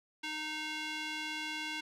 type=tone with band-pass filter; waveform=square; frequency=308.3 Hz; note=D#4; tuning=16 cents flat; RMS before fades=-39 dBFS; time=0.23-1.81 s; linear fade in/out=10 ms; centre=2800 Hz; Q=1.5; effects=none